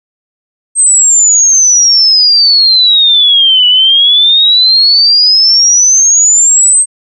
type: exponential two-way sweep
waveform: sine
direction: down then up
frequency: 8400 to 2941 to 8400 Hz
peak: -3 dBFS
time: 0.75-6.86 s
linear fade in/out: 50 ms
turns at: 3.67 s
effects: none